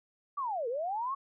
sine linear two-way sweep, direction down then up, 1184 to 446.9 to 1126 Hz, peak -31 dBFS, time 0.37-1.15 s, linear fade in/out 10 ms, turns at 0.68 s, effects none

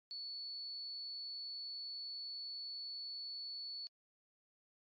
sine tone, 4435 Hz, C#8, in tune, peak -40 dBFS, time 0.11-3.87 s, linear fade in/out 0 ms, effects tanh soft clip ceiling -42 dBFS + MP3 32 kbps

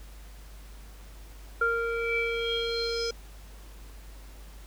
square tone with low-pass filter sweep, 463.4 Hz, A#4, 10 cents flat, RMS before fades -29 dBFS, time 1.61-3.11 s, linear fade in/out 5 ms, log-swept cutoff 1400 to 5500 Hz, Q 7.8, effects added 50 Hz sine -44 dBFS peak until 4.66 s + pink hiss -54 dBFS RMS until 4.66 s

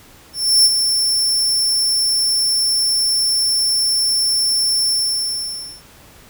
sawtooth tone with ADSR envelope, 5390 Hz, E8, 38 cents sharp, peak -5 dBFS, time 0.33-5.83 s, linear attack 320 ms, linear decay 37 ms, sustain -7 dB, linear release 940 ms, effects pink hiss -45 dBFS RMS until 6.29 s

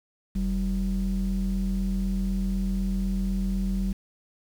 triangle ring-modulated tone, 74 Hz, D2, 14 cents sharp, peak -18 dBFS, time 0.35-3.93 s, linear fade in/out 10 ms, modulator 118 Hz, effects tanh soft clip ceiling -15 dBFS + 8-bit

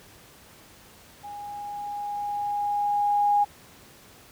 sine tone with level ramp, 821 Hz, G#5, 20 cents flat, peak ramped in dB -36 to -17 dBFS, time 1.23-3.45 s, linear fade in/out 20 ms, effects pink hiss -51 dBFS RMS until 4.31 s + high-pass 60 Hz 12 dB/octave

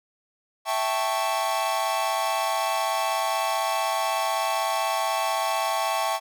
45% pulse chord, A dominant seventh, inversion second, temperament equal, 659.3 / 784 / 880 / 1108.7 Hz, E5 / G5 / A5 / C#6, 0 / 0 / 0 / 0 cents, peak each -29 dBFS, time 0.65-6.2 s, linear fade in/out 50 ms, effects none

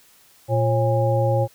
harmonic tone with a mistuned harmonic, 116.54 Hz, A#2, in tune, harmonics 1 / 3 / 5 / 7, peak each -19 / -29 / -21 / -26 dBFS, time 0.48-1.48 s, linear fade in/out 50 ms, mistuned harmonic 5, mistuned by -120 cents, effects white hiss -54 dBFS RMS until 1.54 s

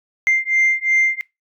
sine beating tone pair, 2093 / 2095.8 Hz, C7 / C7, 0 / +2 cents, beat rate 2.8 Hz, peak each -16 dBFS, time 0.27-1.21 s, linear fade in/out 0 ms, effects noise-tail reverb RT60 0.2 s tail -22 dB re dry + tanh soft clip ceiling -9 dBFS

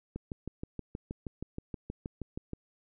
click train, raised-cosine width 3 ms, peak -24 dBFS, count 16, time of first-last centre 0.16-2.533 s, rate 6.32 Hz, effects none

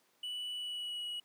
triangle tone with pitch glide, 2960 to 2916 Hz, F#7 to F#7, 0 to -26 cents, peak -36 dBFS, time 0.23-1.2 s, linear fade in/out 5 ms, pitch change -26 cents, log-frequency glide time 0.54-1.06 s, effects pink hiss -71 dBFS RMS until 1.24 s + high-pass 300 Hz 12 dB/octave

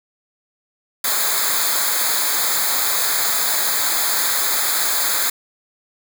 white noise with comb filter, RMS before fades -19 dBFS, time 1.04-5.3 s, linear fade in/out 5 ms, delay 0.35 ms, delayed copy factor -0.95, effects none

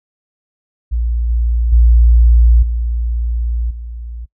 sine tone with level steps, 58.27 Hz, A#1, in tune, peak -13 / -11 / -4 / -14 / -24 dBFS, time 0.91-4.26 s, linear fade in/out 20 ms, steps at 1.29 / 1.72 / 2.62 / 3.7 s, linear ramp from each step 10 ms, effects noise-tail reverb RT60 0.1 s tail -23 dB re dry + tanh soft clip ceiling 0 dBFS

